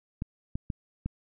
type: clicks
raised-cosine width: 5 ms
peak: -19 dBFS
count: 4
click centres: 0.221 / 0.555 / 0.702 / 1.06 s
effects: none